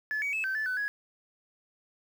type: tone with pitch steps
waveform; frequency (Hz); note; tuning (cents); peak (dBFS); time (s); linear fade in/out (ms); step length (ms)
sine; 1723 / 2261 / 2604 / 1546 / 1744 / 1506 / 1669; A6 / C#7 / E7 / G6 / A6 / F#6 / G#6; -37 / +34 / -22 / -24 / -16 / +30 / +8; -27; 0.11-0.88; 0; 110
effects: tanh soft clip ceiling -25 dBFS + 9-bit